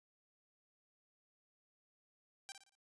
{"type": "tone with echo", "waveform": "5% pulse", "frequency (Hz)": 784, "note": "G5", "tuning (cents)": 0, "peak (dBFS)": -34, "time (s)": [2.49, 2.52], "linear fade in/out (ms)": 0, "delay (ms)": 58, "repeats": 4, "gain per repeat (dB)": -8, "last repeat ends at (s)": 2.752, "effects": ["resampled to 22050 Hz"]}